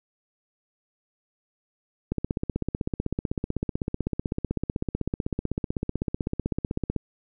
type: click train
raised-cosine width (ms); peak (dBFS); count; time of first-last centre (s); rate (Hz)
3; -13; 78; 2.12-6.963; 15.9
effects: none